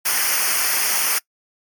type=noise with comb filter; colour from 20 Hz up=white; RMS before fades=-19 dBFS; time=0.05-1.19 s; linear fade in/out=10 ms; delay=0.26 ms; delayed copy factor=-0.85; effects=noise-tail reverb RT60 0.1 s tail -24 dB re dry + MP3 96 kbps